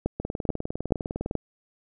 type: two click trains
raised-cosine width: 2 ms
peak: -16 / -11 dBFS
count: 23 / 4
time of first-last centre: 0.2-1.311 / 0.06-1.353 s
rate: 19.8 / 2.32 Hz
effects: none